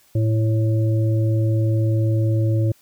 harmonic tone, 110.5 Hz, A2, 8 cents sharp, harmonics 1 / 3 / 5, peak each -16 / -26 / -30 dBFS, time 0.15-2.72 s, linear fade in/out 5 ms, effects white hiss -56 dBFS RMS until 2.81 s

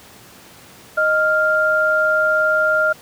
sine tone pair together, 622.2 / 1396.9 Hz, D#5 / F6, 0 / 0 cents, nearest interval octave + major second, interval 1400 cents, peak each -18 / -15 dBFS, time 0.97-2.93 s, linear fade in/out 10 ms, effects pink hiss -43 dBFS RMS until 3.01 s + high-pass 100 Hz 12 dB/octave

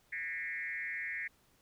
sine tone with frequency modulation, 1975.5 Hz, B6, in tune, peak -36 dBFS, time 0.12-1.28 s, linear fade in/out 10 ms, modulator 161 Hz, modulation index 1.6, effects pink hiss -69 dBFS RMS until 1.61 s

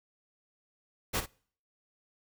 pink noise with echo, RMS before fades -30 dBFS, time 1.13-1.21 s, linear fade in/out 20 ms, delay 55 ms, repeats 1, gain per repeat -11 dB, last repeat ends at 1.265 s, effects noise-tail reverb RT60 0.5 s tail -24 dB re dry

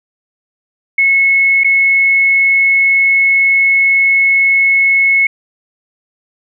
sine tone with dropouts, 2189 Hz, C#7, 22 cents flat, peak -7 dBFS, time 0.98-5.27 s, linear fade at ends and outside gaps 5 ms, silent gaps 1.636-1.644 s, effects none

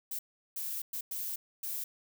violet noise bursts at uneven times, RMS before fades -37 dBFS, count 5, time 0.11-0.19 / 0.56-0.82 / 0.93-1.01 / 1.11-1.36 / 1.63-1.84 s, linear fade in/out 5 ms, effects none

